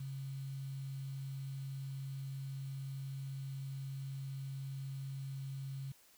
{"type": "tone with quantisation", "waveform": "sine", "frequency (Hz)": 135.8, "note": "C#3", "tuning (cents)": -35, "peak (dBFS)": -40, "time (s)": [0, 5.92], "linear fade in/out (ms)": 5, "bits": 10, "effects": ["white hiss -65 dBFS RMS until 6.17 s"]}